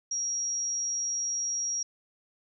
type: tone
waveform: sine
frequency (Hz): 5660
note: F8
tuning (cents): +22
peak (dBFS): -28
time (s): 0.11-1.83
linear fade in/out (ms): 5
effects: none